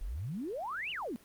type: exponential two-way sweep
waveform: sine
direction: up then down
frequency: 35.06 to 3067 to 206.5 Hz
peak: -35 dBFS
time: 0.01-1.16 s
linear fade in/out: 0 ms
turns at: 0.91 s
effects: pink hiss -60 dBFS RMS until 1.24 s + Opus 24 kbps